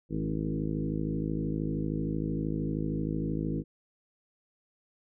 harmonic tone with a mistuned harmonic, 53 Hz, G#1, 36 cents sharp, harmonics 1 / 2 / 3 / 4 / 5 / 6 / 7 / 8 / 9, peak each -38 / -41 / -33 / -37 / -36 / -36 / -44 / -44 / -44 dBFS, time 0.09-3.64 s, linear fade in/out 50 ms, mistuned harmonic 6, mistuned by +18 cents, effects none

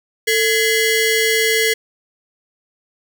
sawtooth ring-modulated tone, 1244.5 Hz, D#6, in tune, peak -7 dBFS, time 0.27-1.74 s, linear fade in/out 10 ms, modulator 799 Hz, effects 8-bit

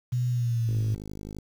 sine tone with pitch glide, 123.47 to 110 Hz, B2 to A2, 0 to 0 cents, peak -23 dBFS, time 0.12-0.95 s, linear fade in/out 10 ms, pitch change -200 cents, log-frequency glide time 0.3-0.84 s
click train, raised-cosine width 3 ms, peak -26 dBFS, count 37, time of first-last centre 0.69-1.386 s, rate 51.7 Hz
effects 8-bit

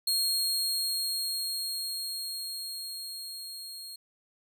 sawtooth tone with level ramp, 4258 Hz, C8, 30 cents sharp, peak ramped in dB -22 to -38 dBFS, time 0.07-3.96 s, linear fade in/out 5 ms, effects none

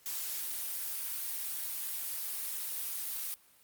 blue noise, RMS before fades -37 dBFS, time 0.06-3.34 s, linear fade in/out 0 ms, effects white hiss -63 dBFS RMS until 3.63 s + Opus 48 kbps

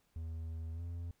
triangle tone with pitch glide, 81.2 to 85.29 Hz, E2 to F2, -26 to -40 cents, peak -37 dBFS, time 0.16-1.11 s, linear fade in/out 0 ms, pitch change +86 cents, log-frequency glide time 0.73-0.82 s, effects pink hiss -75 dBFS RMS until 1.2 s

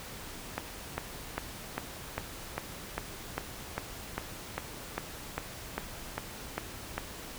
click train, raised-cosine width 0.5 ms, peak -16 dBFS, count 17, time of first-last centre 0.58-6.98 s, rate 2.5 Hz, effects pink hiss -44 dBFS RMS until 7.38 s

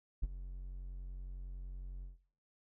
triangle tone with ADSR envelope, 45.44 Hz, F#1, 31 cents flat, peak -26 dBFS, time 0.22-2.18 s, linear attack 16 ms, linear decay 30 ms, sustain -14 dB, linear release 150 ms, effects noise-tail reverb RT60 0.6 s tail -20 dB re dry

